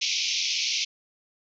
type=band-pass noise; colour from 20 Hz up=white; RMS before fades=-27 dBFS; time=0.01-0.85 s; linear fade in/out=10 ms; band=2200 to 6200 Hz; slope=96 dB/octave; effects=none